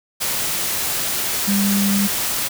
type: tone in noise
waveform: sine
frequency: 199.9 Hz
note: G3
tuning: 34 cents sharp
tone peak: -16 dBFS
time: 1.47-2.08 s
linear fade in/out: 20 ms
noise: white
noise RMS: -22 dBFS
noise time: 0.2-2.49 s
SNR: +3 dB
effects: none